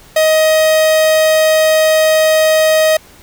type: tone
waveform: 45% pulse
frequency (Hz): 629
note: D#5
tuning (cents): +19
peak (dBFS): -8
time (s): 0.16-2.97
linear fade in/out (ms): 5
effects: pink hiss -42 dBFS RMS until 3.22 s